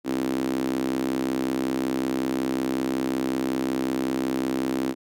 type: tone with high-pass filter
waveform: sawtooth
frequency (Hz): 65.41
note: C2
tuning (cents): 0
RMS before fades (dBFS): -26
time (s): 0.04-4.95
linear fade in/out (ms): 50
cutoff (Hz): 290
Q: 5.7
effects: none